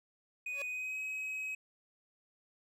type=tone with pitch glide; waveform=triangle; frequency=2489 to 2544 Hz; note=D#7 to D#7; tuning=0 to +38 cents; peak=-35 dBFS; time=0.46-1.55 s; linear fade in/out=5 ms; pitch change=+38 cents; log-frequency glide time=0.67-0.99 s
type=tone with exponential growth; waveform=sawtooth; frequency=562 Hz; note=C#5; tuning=24 cents sharp; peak=-36 dBFS; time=0.49-0.62 s; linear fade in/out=2 ms; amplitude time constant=28 ms
effects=none